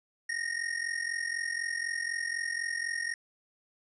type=ring-modulated tone; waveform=square; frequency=1860 Hz; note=A#6; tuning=4 cents flat; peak=-29 dBFS; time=0.29-3.14 s; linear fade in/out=2 ms; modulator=22 Hz; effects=resampled to 24000 Hz + 11-bit